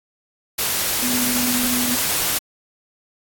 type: tone in noise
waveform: sine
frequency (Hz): 246.9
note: B3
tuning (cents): 0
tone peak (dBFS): -23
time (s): 1.02-1.96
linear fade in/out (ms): 10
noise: white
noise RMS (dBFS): -21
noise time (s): 0.58-2.39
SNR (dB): -5
effects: AAC 64 kbps